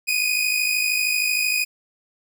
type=tone pair together; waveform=sawtooth; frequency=2457 / 2510 Hz; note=D#7 / D#7; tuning=-22 / +15 cents; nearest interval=unison; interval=37 cents; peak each=-19 dBFS; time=0.07-1.65 s; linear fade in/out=20 ms; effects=none